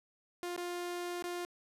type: tone with dropouts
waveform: sawtooth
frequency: 351.9 Hz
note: F4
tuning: 13 cents sharp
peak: -33 dBFS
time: 0.43-1.45 s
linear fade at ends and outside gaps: 0 ms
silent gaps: 0.563-0.577 / 1.224-1.241 s
effects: resampled to 32000 Hz + 12-bit